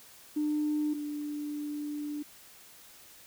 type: tone pair in turn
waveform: sine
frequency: 300.4 / 295.4 Hz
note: D4 / D4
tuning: +39 / +10 cents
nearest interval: unison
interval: 29 cents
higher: first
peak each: -26 / -33 dBFS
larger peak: first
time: 0.36-0.94 / 0.94-2.23 s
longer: second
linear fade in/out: 10 ms
effects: tanh soft clip ceiling -22 dBFS + white hiss -54 dBFS RMS until 3.26 s